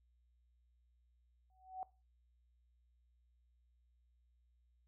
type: tone with exponential growth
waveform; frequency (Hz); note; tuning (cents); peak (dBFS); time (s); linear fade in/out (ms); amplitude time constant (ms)
sine; 751; F#5; +26; -38; 1.5-1.83; 1; 70
effects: noise-tail reverb RT60 0.3 s tail -20 dB re dry + added 60 Hz sine -70 dBFS peak until 4.87 s